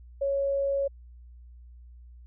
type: tone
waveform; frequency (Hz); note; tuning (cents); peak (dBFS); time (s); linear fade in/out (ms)
sine; 554.4; C#5; 0; -24; 0.21-0.88; 10
effects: added 60 Hz sine -46 dBFS peak until 2.26 s